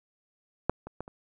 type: clicks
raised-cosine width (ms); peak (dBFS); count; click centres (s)
1; -9 / -26 / -21 / -30; 4; 0.696 / 0.87 / 1.006 / 1.079
effects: none

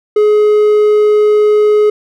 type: tone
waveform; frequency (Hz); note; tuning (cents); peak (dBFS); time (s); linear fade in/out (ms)
triangle; 421.6; G#4; +26; -4; 0.16-1.9; 5
effects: none

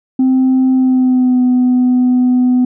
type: tone with pitch glide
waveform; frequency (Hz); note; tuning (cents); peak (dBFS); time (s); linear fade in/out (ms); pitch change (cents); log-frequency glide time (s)
sine; 260.1 to 250.5; C4 to B3; -10 to +25; -6; 0.19-2.65; 5; -65; 0.73-1.42
effects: tanh soft clip ceiling -6 dBFS

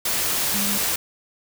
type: tone in noise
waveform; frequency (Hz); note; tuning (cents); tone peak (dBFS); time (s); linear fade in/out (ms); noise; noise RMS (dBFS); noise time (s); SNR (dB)
sine; 202.7; G#3; -42; -27; 0.54-0.78; 5; white; -23; 0.05-0.96; -7
effects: none

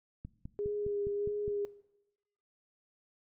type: click train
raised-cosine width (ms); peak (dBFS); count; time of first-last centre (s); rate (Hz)
5; -30; 7; 0.25-1.48; 4.88
type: tone with vibrato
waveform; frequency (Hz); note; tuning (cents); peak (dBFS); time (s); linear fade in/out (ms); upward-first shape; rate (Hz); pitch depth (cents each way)
sine; 410.1; G#4; -22; -32; 0.59-1.65; 0; sine; 1.6; 20
effects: noise-tail reverb RT60 0.9 s tail -19 dB re dry

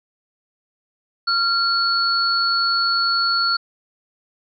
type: tone pair together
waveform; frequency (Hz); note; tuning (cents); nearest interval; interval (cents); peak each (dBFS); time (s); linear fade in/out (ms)
sine; 1380 / 4409; F6 / C#8; -21 / -10; octave + minor sixth; 2011; -19; 1.27-3.57; 10
effects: none

